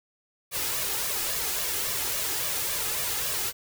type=noise with flanger; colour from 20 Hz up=white; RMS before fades=-29 dBFS; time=0.51-3.53 s; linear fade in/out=50 ms; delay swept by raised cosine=1.7 to 2.43 ms; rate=3.6 Hz; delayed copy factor=+0.55; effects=none